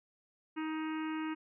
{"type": "harmonic tone", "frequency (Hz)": 313.9, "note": "D#4", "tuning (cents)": 15, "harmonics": [1, 3, 4, 5, 6, 7, 8, 9], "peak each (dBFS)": [-35, -45, -47, -49, -51, -52, -53, -54], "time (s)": [0.56, 1.35], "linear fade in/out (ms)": 20, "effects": []}